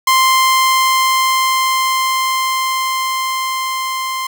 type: tone with level ramp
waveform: sawtooth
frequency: 1046.5 Hz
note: C6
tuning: in tune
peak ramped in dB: -5 to -15 dBFS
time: 0.07-4.27 s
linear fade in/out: 5 ms
effects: none